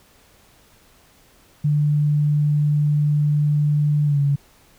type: tone with pitch glide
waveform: sine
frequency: 148.1 to 141.66 Hz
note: D3 to C#3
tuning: +15 to +38 cents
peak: -15 dBFS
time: 1.64-4.36 s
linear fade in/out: 10 ms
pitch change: -77 cents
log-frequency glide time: 4.05-4.19 s
effects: pink hiss -54 dBFS RMS until 4.78 s